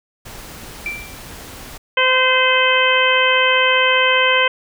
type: noise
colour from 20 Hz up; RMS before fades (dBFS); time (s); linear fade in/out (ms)
pink; -35; 0.25-1.78; 10
type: tone with exponential decay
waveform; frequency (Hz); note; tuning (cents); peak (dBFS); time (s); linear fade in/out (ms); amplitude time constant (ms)
sine; 2349; D7; 0; -19; 0.86-1.3; 1; 94
type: harmonic tone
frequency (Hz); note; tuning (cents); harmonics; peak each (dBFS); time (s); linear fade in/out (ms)
515; C5; -28; 1 / 2 / 3 / 4 / 5 / 6; -19 / -19 / -19 / -19 / -19 / -19; 1.97-4.48; 5
effects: none